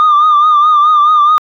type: tone with vibrato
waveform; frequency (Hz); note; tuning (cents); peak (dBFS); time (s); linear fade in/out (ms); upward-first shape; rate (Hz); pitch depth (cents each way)
sine; 1207; D6; +47; -3; 0-1.38; 0; triangle; 4.7; 69
effects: tanh soft clip ceiling -3 dBFS